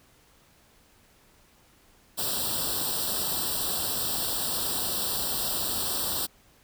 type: noise with comb filter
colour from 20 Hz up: white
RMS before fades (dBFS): -29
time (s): 2.17-6.27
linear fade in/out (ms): 20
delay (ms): 0.23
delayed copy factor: +1
effects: pink hiss -60 dBFS RMS until 6.63 s